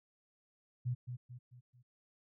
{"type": "tone with echo", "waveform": "sine", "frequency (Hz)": 123.47, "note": "B2", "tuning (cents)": 0, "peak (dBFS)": -32, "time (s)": [0.85, 0.95], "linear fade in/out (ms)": 20, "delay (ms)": 220, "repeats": 4, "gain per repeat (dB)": -7, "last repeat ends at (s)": 1.83, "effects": []}